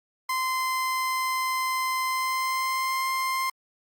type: tone with pitch glide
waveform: 30% pulse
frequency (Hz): 1036 to 1050.5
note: C6 to C6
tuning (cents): -17 to +7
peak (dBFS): -22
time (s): 0.29-3.5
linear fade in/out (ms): 5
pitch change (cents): +24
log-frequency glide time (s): 2.06-3.03
effects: Opus 48 kbps